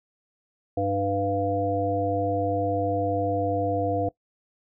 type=harmonic tone with a mistuned harmonic; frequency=99 Hz; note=G2; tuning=18 cents sharp; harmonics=1 / 3 / 5 / 7; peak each=-30 / -29 / -27 / -27 dBFS; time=0.77-4.09 s; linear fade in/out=5 ms; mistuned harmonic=3; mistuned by=+17 cents; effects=noise-tail reverb RT60 0.1 s tail -20 dB re dry